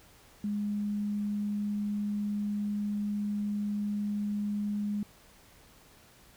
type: tone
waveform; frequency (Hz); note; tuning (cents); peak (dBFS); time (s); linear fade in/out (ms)
sine; 206.5; G#3; -10; -29; 0.44-5.03; 2
effects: pink hiss -58 dBFS RMS until 6.36 s